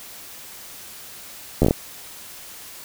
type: slowing click train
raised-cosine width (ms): 2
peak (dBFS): -3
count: 6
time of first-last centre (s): 1.62-1.709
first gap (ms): 12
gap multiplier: 1.2
effects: white hiss -40 dBFS RMS until 2.84 s